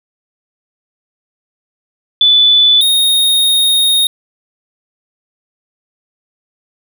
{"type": "tone pair in turn", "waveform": ["sine", "square"], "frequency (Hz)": [3483, 3715], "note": ["A7", "A#7"], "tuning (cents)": [-18, -7], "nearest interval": "minor second", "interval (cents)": 111, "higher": "second", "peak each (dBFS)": [-5, -9], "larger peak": "first", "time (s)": [[2.21, 2.81], [2.81, 4.07]], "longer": "second", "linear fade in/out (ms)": 2, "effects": []}